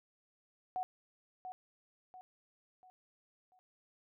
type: tone with echo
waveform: sine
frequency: 740 Hz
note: F#5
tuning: in tune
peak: -34 dBFS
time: 0.76-0.83 s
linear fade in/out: 0 ms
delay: 690 ms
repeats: 4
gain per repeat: -8 dB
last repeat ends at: 3.59 s
effects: none